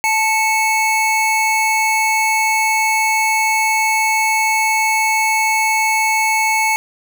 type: tone pair together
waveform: square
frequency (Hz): 877 / 2210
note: A5 / C#7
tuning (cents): -6 / -6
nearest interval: octave + major third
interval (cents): 1600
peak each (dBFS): -17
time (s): 0.04-6.76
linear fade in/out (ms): 0
effects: none